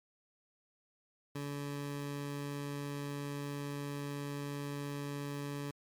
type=tone; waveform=20% pulse; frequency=143 Hz; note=D3; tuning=46 cents flat; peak=-33 dBFS; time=1.35-5.71 s; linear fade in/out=5 ms; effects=MP3 96 kbps